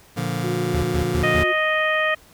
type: chord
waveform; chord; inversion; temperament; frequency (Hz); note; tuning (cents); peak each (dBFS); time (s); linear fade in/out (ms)
sawtooth; Bb major; none; just; 116.54 / 145.68 / 174.81; Bb2 / D3 / F3; 0 / -14 / +2; -23; 0.16-1.44; 20
type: tone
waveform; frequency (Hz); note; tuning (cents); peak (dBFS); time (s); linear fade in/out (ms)
sine; 360.3; F#4; -46; -24; 0.43-1.53; 20
type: tone bursts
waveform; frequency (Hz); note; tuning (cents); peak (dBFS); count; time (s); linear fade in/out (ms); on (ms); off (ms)
square; 78.1; D#2; +7; -22; 4; 0.74-1.438; 5; 92; 110
type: harmonic tone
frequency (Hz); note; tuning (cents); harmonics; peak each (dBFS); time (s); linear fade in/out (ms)
622.3; D#5; 0; 1 / 2 / 3 / 4 / 5; -23 / -25 / -21 / -27 / -32; 1.23-2.15; 10
effects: pink hiss -51 dBFS RMS until 2.33 s